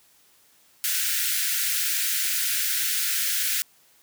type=high-pass noise; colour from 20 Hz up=white; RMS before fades=-25 dBFS; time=0.84-3.62 s; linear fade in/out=0 ms; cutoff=1400 Hz; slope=96 dB/octave; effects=white hiss -59 dBFS RMS until 4.02 s + high-pass 60 Hz 12 dB/octave